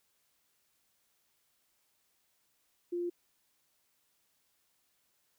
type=tone; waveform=sine; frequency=349.2 Hz; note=F4; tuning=in tune; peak=-32 dBFS; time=2.92-3.1 s; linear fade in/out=10 ms; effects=white hiss -75 dBFS RMS until 5.38 s